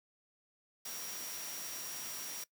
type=tone in noise; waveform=sine; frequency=5680 Hz; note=F8; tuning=28 cents sharp; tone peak=-47 dBFS; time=0.85-2.44 s; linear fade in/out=5 ms; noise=white; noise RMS=-44 dBFS; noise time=0.85-2.44 s; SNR=-6 dB; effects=noise-tail reverb RT60 0.1 s tail -20 dB re dry + high-pass 150 Hz 12 dB/octave